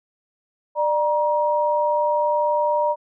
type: tone pair together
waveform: sine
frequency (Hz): 596.5 / 948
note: D5 / A#5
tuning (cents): +27 / +29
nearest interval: minor sixth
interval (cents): 802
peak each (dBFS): -20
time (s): 0.75-2.96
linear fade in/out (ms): 50
effects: none